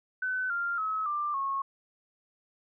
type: tone with pitch steps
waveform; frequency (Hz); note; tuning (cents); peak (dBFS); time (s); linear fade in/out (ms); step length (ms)
sine; 1511 / 1393.6 / 1285.4 / 1185.5 / 1093.4; F#6 / F6 / E6 / D6 / C#6; +36 / -4 / -44 / +16 / -24; -28; 0.22-1.62; 5; 280
effects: none